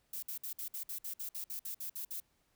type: noise bursts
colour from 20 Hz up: violet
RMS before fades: -41 dBFS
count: 14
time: 0.13-2.202 s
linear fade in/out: 5 ms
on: 96 ms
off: 56 ms
effects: pink hiss -75 dBFS RMS until 2.55 s